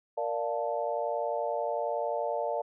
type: chord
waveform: sine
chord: Bb major seventh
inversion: none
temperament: equal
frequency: 466.2 / 587.3 / 698.5 / 880 Hz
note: Bb4 / D5 / F5 / A5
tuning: 0 / 0 / 0 / 0 cents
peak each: -35 / -32 / -34 / -36 dBFS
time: 0.17-2.62 s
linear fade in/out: 10 ms
effects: none